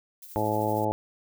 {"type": "noise with tremolo", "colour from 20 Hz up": "violet", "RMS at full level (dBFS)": -43, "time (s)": [0.22, 0.85], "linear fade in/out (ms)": 5, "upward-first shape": "triangle", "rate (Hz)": 13, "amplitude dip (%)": 55}
{"type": "harmonic tone", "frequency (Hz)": 107.1, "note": "A2", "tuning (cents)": -46, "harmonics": [1, 2, 3, 4, 5, 6, 7, 8], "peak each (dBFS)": [-32, -35, -32, -33, -31, -33, -35, -29], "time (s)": [0.36, 0.92], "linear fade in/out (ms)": 0}
{"effects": []}